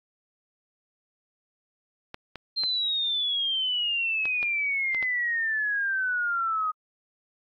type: clicks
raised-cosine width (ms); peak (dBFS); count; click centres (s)
0.3; -20; 7; 2.144 / 2.357 / 2.636 / 4.255 / 4.429 / 4.947 / 5.027
type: exponential sweep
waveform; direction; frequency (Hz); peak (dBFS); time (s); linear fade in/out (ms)
sine; down; 4186 to 1244.5; -24; 2.56-6.72; 20
effects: AAC 64 kbps